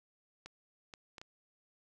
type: clicks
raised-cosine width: 0.2 ms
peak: -30 dBFS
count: 4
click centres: 0.46 / 0.938 / 1.182 / 1.215 s
effects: none